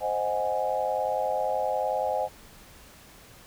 sine chord, Ab dominant seventh, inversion first, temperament equal, 523.3 / 622.3 / 740 / 830.6 Hz, C5 / Eb5 / Gb5 / Ab5, 0 / 0 / 0 / 0 cents, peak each -30 / -30 / -31 / -30 dBFS, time 0-2.29 s, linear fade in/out 50 ms, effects pink hiss -51 dBFS RMS until 3.46 s

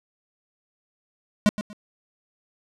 square tone with echo, 209 Hz, G#3, 11 cents sharp, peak -15 dBFS, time 1.46-1.49 s, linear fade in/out 0 ms, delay 120 ms, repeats 2, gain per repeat -12 dB, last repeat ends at 1.73 s, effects low-pass 9000 Hz 12 dB/octave

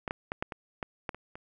clicks, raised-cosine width 0.5 ms, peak -18 / -16 / -17 / -15 / -22 / -18 / -17 / -28 / -28 dBFS, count 9, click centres 0.078 / 0.109 / 0.319 / 0.425 / 0.522 / 0.828 / 1.092 / 1.146 / 1.355 s, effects none

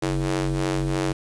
sawtooth ring-modulated tone, 93.4 Hz, F#2, 17 cents sharp, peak -15 dBFS, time 0.02-1.13 s, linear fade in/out 10 ms, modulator 232 Hz, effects resampled to 22050 Hz + 7-bit

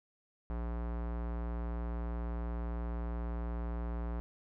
square tone with low-pass filter, 58.5 Hz, A#1, 7 cents sharp, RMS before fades -37 dBFS, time 0.5-4.2 s, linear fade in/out 0 ms, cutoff 1200 Hz, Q 1.1, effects none

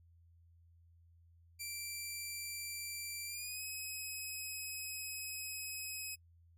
10% pulse tone with pitch glide, 2349 to 2547 Hz, D7 to D#7, 0 to +40 cents, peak -33 dBFS, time 1.59-6.16 s, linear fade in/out 20 ms, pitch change +140 cents, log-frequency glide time 3.26-3.63 s, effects noise-tail reverb RT60 0.1 s tail -26 dB re dry + added 84 Hz sine -62 dBFS peak until 6.57 s

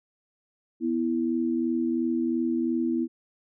sine tone pair together, 246.9 / 329.8 Hz, B3 / E4, 0 / +1 cents, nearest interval perfect fourth, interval 501 cents, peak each -26 dBFS, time 0.8-3.08 s, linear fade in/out 50 ms, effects none

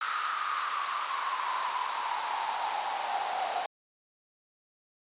pink noise with high-pass filter sweep, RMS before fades -32 dBFS, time 0.01-3.66 s, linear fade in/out 2 ms, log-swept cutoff 1300 to 730 Hz, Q 8.5, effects resampled to 8000 Hz

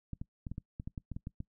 clicks, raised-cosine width 5 ms, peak -27 dBFS, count 12, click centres 0.133 / 0.215 / 0.468 / 0.516 / 0.581 / 0.799 / 0.875 / 0.978 / 1.117 / 1.165 / 1.271 / 1.404 s, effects noise-tail reverb RT60 0.1 s tail -22 dB re dry

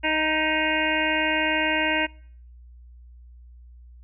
harmonic tone with a mistuned harmonic, 311.1 Hz, D#4, in tune, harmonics 1 / 2 / 3 / 5 / 6 / 7 / 8 / 9, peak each -29 / -29 / -29 / -29 / -29 / -29 / -29 / -29 dBFS, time 0.03-2.07 s, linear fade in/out 20 ms, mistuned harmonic 6, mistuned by +25 cents, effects noise-tail reverb RT60 0.6 s tail -26 dB re dry + added 60 Hz sine -44 dBFS peak until 4.03 s

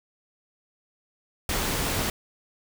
pink noise, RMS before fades -27 dBFS, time 1.49-2.1 s, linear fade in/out 2 ms, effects none

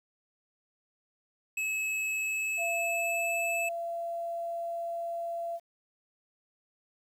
square tone with pitch glide, 2584 to 2616 Hz, E7 to E7, -35 to -14 cents, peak -30 dBFS, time 1.57-3.69 s, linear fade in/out 5 ms, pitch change +21 cents, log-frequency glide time 2.09-3.3 s
sine tone, 679 Hz, F5, 49 cents flat, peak -32 dBFS, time 2.57-5.6 s, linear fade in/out 50 ms
effects low-pass 12000 Hz 12 dB/octave + 10-bit

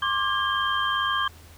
sine tone cluster, 1067 / 1169 / 1622 / 3159 Hz, C6 / D6 / G#6 / G7, +34 / -8 / -41 / +13 cents, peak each -28 / -27 / -27 / -29 dBFS, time 0.02-1.28 s, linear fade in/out 5 ms, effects added 81 Hz sine -48 dBFS peak until 1.57 s + pink hiss -51 dBFS RMS until 1.57 s

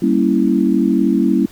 sine chord, G diminished seventh, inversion none, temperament equal, 196 / 233.1 / 277.2 / 329.6 Hz, G3 / Bb3 / Db4 / Fb4, 0 / 0 / 0 / 0 cents, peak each -17 dBFS, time 0.02-1.46 s, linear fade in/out 5 ms, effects pink hiss -44 dBFS RMS until 1.51 s

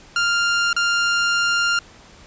sawtooth tone with dropouts, 1396.9 Hz, F6, in tune, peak -13 dBFS, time 0.16-1.79 s, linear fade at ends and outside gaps 2 ms, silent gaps 0.73-0.764 s, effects pink hiss -46 dBFS RMS until 2.26 s + resampled to 16000 Hz

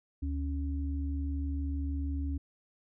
sine tone pair together, 73.42 / 277.6 Hz, D2 / C#4, 0 / +3 cents, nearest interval octave + major seventh, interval 2303 cents, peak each -31 / -38 dBFS, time 0.22-2.38 s, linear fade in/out 10 ms, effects none

